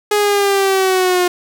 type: linear sweep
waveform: sawtooth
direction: down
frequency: 418.4 to 355.7 Hz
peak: -8 dBFS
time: 0.11-1.28 s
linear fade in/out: 5 ms
effects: none